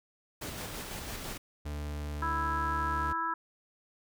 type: noise with tremolo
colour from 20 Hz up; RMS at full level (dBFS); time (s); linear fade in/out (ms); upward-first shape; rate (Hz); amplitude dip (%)
pink; -39; 0.41-1.38; 10; square; 6; 25
type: tone with pitch glide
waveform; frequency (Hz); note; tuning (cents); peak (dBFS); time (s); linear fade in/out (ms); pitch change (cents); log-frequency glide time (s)
40% pulse; 73.8 to 74.27; D2 to D2; +9 to +20; -34; 1.65-3.13; 10; +11; 2.28-2.86
type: harmonic tone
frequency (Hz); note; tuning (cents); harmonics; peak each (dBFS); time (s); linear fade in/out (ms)
329.8; E4; +1; 1 / 3 / 4 / 5; -44 / -33 / -33 / -38; 2.22-3.34; 5
effects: none